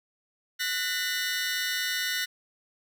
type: tone cluster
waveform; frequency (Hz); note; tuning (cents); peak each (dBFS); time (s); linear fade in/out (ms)
20% pulse; 1475 / 1818 / 2003; F#6 / A#6 / B6; -6 / -44 / +24; -27; 0.59-2.26; 20
effects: none